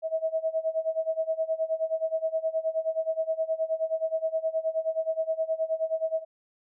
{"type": "tone with tremolo", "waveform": "sine", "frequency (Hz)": 643, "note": "E5", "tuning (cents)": -43, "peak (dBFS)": -22, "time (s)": [0.02, 6.25], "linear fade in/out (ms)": 50, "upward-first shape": "sine", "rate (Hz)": 9.5, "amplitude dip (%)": 90, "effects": []}